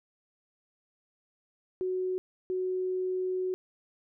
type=tone bursts at uneven times; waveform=sine; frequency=370 Hz; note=F#4; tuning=in tune; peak=-28 dBFS; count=2; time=1.81-2.18 / 2.5-3.54 s; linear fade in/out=0 ms; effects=none